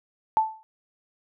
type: tone with exponential decay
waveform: sine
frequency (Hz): 878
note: A5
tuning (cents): -4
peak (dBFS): -14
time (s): 0.37-0.63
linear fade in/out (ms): 0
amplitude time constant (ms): 55
effects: none